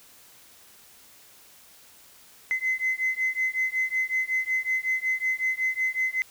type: beating tone pair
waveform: sine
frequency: 2044 / 2049.4 Hz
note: C7 / C7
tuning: -41 / -36 cents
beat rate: 5.4 Hz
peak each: -26 / -26 dBFS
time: 2.51-6.22 s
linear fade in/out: 0 ms
effects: tanh soft clip ceiling -18 dBFS + white hiss -53 dBFS RMS until 6.3 s